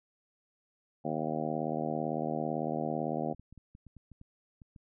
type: harmonic tone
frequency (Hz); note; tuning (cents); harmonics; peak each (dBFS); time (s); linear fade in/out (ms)
77.9; D#2; +3; 2 / 3 / 4 / 5 / 6 / 7 / 8 / 9 / 10; -39 / -37 / -39 / -41 / -43 / -39 / -41 / -38 / -42; 1.04-3.34; 20
type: clicks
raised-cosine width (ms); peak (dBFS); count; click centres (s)
5; -39; 11; 3.346 / 3.396 / 3.526 / 3.577 / 3.751 / 3.867 / 3.967 / 4.117 / 4.214 / 4.618 / 4.762
effects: none